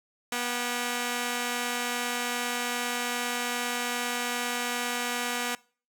5% pulse tone pair together, 242.5 / 770 Hz, B3 / G5, -31 / -31 cents, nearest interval octave + minor sixth, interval 2000 cents, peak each -18 / -23 dBFS, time 0.32-5.55 s, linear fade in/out 2 ms, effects noise-tail reverb RT60 0.4 s tail -23 dB re dry

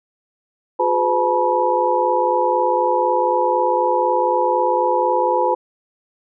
sine tone cluster, 359.1 / 417.1 / 506 / 862 / 966 Hz, F4 / G#4 / B4 / A5 / B5, +48 / +7 / +42 / -36 / -39 cents, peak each -23 / -27 / -19 / -20 / -20 dBFS, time 0.79-5.55 s, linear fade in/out 10 ms, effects none

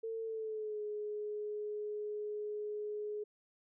sine tone with pitch glide, 450 to 419.9 Hz, A4 to G#4, +39 to +19 cents, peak -37 dBFS, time 0.03-3.24 s, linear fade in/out 10 ms, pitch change -120 cents, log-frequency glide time 0.22-0.82 s, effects none

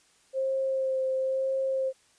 sine tone with vibrato, 529 Hz, C5, 19 cents sharp, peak -25 dBFS, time 0.33-1.93 s, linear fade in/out 50 ms, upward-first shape sine, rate 1 Hz, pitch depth 15 cents each way, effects white hiss -63 dBFS RMS until 2.18 s + resampled to 22050 Hz

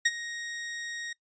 sawtooth tone with ADSR envelope, 1874 Hz, A#6, 9 cents sharp, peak -16 dBFS, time 0.05-1.13 s, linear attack 9 ms, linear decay 38 ms, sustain -16 dB, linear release 5 ms, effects noise-tail reverb RT60 0.1 s tail -21 dB re dry + resampled to 16000 Hz

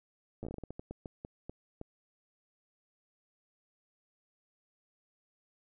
slowing click train, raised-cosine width 2 ms, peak -28 dBFS, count 16, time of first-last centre 0.43-1.814 s, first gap 9 ms, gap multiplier 1.29, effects none

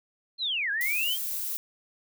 sine linear two-way sweep, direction down then up, 4253 to 1585 to 3242 Hz, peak -26 dBFS, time 0.38-1.18 s, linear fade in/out 50 ms, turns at 0.71 s
violet noise, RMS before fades -32 dBFS, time 0.81-1.57 s, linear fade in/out 0 ms
effects none

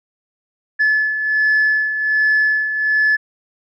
sine beating tone pair, 1724 / 1725.3 Hz, A6 / A6, -36 / -34 cents, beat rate 1.3 Hz, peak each -20 / -13 dBFS, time 0.79-3.17 s, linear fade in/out 20 ms, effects tanh soft clip ceiling -9 dBFS

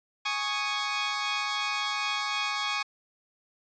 15% pulse chord, Ab suspended fourth, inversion none, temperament equal, 830.6 / 1108.7 / 1244.5 Hz, Ab5 / Db6 / Eb6, 0 / 0 / 0 cents, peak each -27 / -24 / -28 dBFS, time 0.25-2.83 s, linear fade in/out 10 ms, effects resampled to 16000 Hz

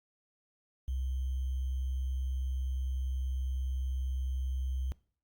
sine tone with sample-and-hold, 64.9 Hz, C2, 13 cents flat, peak -31 dBFS, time 0.88-4.92 s, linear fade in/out 0 ms, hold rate 3150 Hz, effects noise-tail reverb RT60 0.5 s tail -22 dB re dry + Opus 48 kbps

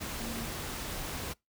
sine tone in noise, 229 Hz, A#3, 31 cents flat, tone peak -39 dBFS, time 0.19-0.46 s, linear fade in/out 20 ms, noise pink, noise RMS -38 dBFS, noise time 0-1.34 s, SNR -4 dB, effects noise-tail reverb RT60 0.2 s tail -25 dB re dry

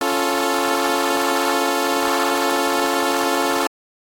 15% pulse chord, Db augmented, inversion none, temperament equal, 277.2 / 349.2 / 440 Hz, Db4 / F4 / A4, 0 / 0 / 0 cents, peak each -16 dBFS, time 0.01-3.67 s, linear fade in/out 2 ms, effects AAC 48 kbps

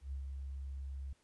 sine tone with ADSR envelope, 68 Hz, C#2, 33 cents flat, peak -37 dBFS, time 0.01-1.13 s, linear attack 110 ms, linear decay 110 ms, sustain -3 dB, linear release 3 ms, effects pink hiss -73 dBFS RMS until 1.23 s + resampled to 24000 Hz

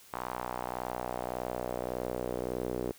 sawtooth tone with band-pass filter sweep, 61.74 Hz, B1, in tune, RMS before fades -36 dBFS, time 0.13-2.92 s, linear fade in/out 5 ms, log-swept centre 1000 to 410 Hz, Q 2.3, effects white hiss -56 dBFS RMS until 2.98 s

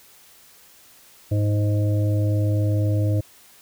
harmonic tone, 104 Hz, G#2, 3 cents sharp, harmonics 1 / 3 / 5 / 6, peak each -18 / -28 / -32 / -34 dBFS, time 1.31-3.21 s, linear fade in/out 10 ms, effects white hiss -51 dBFS RMS until 3.61 s

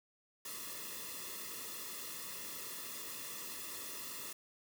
white noise with comb filter, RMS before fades -45 dBFS, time 0.45-4.33 s, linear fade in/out 5 ms, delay 1.3 ms, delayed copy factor -1, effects none

